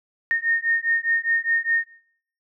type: beating tone pair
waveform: sine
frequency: 1836 / 1840.9 Hz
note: A#6 / A#6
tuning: -27 / -22 cents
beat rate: 4.9 Hz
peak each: -23 / -23 dBFS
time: 0.31-1.84 s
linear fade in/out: 0 ms
effects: noise-tail reverb RT60 0.6 s tail -17 dB re dry